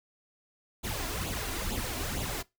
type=noise with flanger; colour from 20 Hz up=pink; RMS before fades=-34 dBFS; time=0.83-2.43 s; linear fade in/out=20 ms; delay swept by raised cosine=0.27 to 2.97 ms; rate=2.2 Hz; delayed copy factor=+0.65; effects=noise-tail reverb RT60 0.2 s tail -21 dB re dry